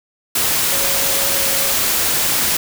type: tone in noise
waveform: sine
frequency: 550 Hz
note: C#5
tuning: 14 cents flat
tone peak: -28 dBFS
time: 0.72-1.73 s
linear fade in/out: 5 ms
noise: white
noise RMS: -17 dBFS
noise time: 0.35-2.57 s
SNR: -14 dB
effects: none